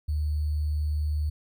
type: tone with sample-and-hold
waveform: sine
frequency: 75.4 Hz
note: D2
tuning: 46 cents sharp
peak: -24 dBFS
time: 0.08-1.3 s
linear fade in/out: 10 ms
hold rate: 4410 Hz
effects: none